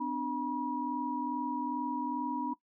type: tone cluster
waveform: sine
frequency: 254.3 / 296.7 / 964 Hz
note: C4 / D4 / B5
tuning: -49 / +18 / -42 cents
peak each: -37 / -36 / -34 dBFS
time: 0-2.54 s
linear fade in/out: 10 ms
effects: noise-tail reverb RT60 0.1 s tail -18 dB re dry